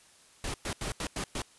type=noise bursts at uneven times; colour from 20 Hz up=pink; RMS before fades=-34 dBFS; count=6; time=0.44-0.54 / 0.65-0.73 / 0.81-0.92 / 1-1.07 / 1.16-1.24 / 1.35-1.42 s; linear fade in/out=2 ms; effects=white hiss -59 dBFS RMS until 1.58 s + resampled to 24000 Hz